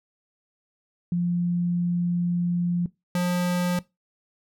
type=tone pair in turn; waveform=sine / square; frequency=174.61 / 177.76 Hz; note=F3 / F3; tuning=0 / +31 cents; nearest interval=unison; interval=31 cents; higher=second; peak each=-21 / -22 dBFS; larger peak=first; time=1.12-2.86 / 3.15-3.79 s; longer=first; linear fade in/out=2 ms; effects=noise-tail reverb RT60 0.2 s tail -20 dB re dry